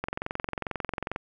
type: click train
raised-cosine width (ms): 0.5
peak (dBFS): -15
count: 26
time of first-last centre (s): 0.04-1.161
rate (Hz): 22.3
effects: none